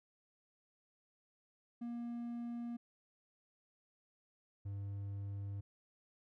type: tone pair in turn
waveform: triangle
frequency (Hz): 236.9 / 99.83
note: A#3 / G2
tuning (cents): +28 / +32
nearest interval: octave + minor third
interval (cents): 1496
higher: first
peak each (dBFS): -38 / -38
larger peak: neither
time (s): 1.81-2.77 / 4.65-5.61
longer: neither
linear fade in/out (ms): 10
effects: none